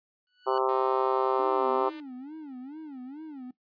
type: tone with exponential growth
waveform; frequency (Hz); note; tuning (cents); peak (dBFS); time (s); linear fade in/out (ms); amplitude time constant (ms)
15% pulse; 1480; F#6; 0; -30; 0.27-0.58; 1; 67
type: harmonic tone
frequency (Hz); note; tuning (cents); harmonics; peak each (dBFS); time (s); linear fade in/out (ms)
130.81; C3; 0; 3 / 4 / 5 / 6 / 7 / 8 / 9 / 10; -28 / -32 / -34 / -32 / -31 / -33 / -34 / -37; 0.46-1.9; 20
type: tone with pitch glide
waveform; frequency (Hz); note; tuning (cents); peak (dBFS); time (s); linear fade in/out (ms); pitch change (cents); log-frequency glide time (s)
5% pulse; 310 to 298.6; D#4 to D4; -6 to +29; -35; 0.69-2; 0; -65; 1.07-1.55
type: tone with vibrato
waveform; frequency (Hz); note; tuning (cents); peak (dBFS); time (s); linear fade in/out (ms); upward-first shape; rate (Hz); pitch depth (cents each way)
triangle; 281.9; C#4; +29; -36; 1.39-3.51; 5; sine; 2.3; 210
effects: noise-tail reverb RT60 0.1 s tail -17 dB re dry + resampled to 11025 Hz